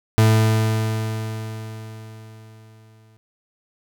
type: tone with exponential decay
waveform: 40% pulse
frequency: 110 Hz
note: A2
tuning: in tune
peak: -10 dBFS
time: 0.18-3.17 s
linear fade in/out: 0 ms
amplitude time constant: 650 ms
effects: none